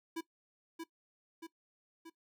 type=tone with echo; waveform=square; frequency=329.2 Hz; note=E4; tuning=2 cents flat; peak=-37 dBFS; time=0.16-0.21 s; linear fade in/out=10 ms; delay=630 ms; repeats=3; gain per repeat=-4 dB; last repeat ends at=2.1 s; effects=noise-tail reverb RT60 0.1 s tail -17 dB re dry